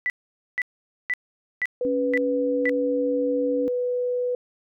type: tone bursts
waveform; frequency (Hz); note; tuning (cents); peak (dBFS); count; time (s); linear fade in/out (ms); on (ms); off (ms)
sine; 1979; B6; +3; -21; 6; 0.06-2.694; 0; 39; 480
type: tone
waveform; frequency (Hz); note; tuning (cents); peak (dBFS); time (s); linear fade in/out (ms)
sine; 494.1; B4; +1; -22; 1.81-4.35; 2
type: tone with pitch glide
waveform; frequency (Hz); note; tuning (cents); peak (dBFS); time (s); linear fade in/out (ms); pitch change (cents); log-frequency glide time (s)
sine; 277.2 to 280.7; C#4 to C#4; 0 to +22; -25; 1.85-3.68; 0; +22; 2.03-2.7
effects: none